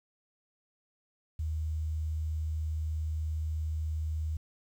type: tone with quantisation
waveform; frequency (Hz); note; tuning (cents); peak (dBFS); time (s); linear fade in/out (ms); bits
sine; 78.4; D#2; +14; -30; 1.39-4.37; 5; 10
effects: none